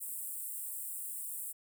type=high-pass noise; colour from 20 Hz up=pink; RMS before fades=-41 dBFS; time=0-1.53 s; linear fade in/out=20 ms; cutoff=7900 Hz; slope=96 dB/octave; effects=none